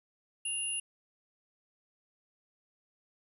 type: tone pair together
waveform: sine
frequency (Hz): 2794 / 10113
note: F7 / D#9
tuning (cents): 0 / +27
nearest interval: octave + minor seventh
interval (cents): 2227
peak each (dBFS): -36 / -34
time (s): 0.45-0.8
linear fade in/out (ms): 5
effects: 11-bit